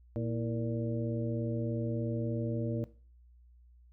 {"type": "harmonic tone with a mistuned harmonic", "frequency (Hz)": 116.54, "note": "A#2", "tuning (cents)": 0, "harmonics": [1, 2, 3, 4, 5], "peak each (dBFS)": [-34, -37, -39, -40, -41], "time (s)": [0.16, 2.84], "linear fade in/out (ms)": 0, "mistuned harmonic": 3, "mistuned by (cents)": -100, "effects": ["noise-tail reverb RT60 0.4 s tail -18 dB re dry", "added 60 Hz sine -56 dBFS peak until 3.92 s"]}